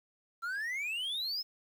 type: exponential sweep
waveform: triangle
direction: up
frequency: 1336 to 5274 Hz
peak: -32 dBFS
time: 0.42-1.43 s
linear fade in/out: 20 ms
effects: 10-bit